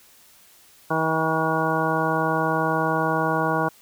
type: harmonic tone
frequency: 160 Hz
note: D#3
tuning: 49 cents sharp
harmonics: 1 / 2 / 3 / 4 / 5 / 6 / 7 / 9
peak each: -28 / -28 / -28 / -28 / -28 / -28 / -28 / -28 dBFS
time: 0.9-3.69 s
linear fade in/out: 10 ms
effects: white hiss -53 dBFS RMS until 3.81 s